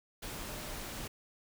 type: tone in noise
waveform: sine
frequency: 606 Hz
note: D#5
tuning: 46 cents flat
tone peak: -51 dBFS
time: 0.48-0.75 s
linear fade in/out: 10 ms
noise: pink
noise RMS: -42 dBFS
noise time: 0.22-1.08 s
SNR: -12 dB
effects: none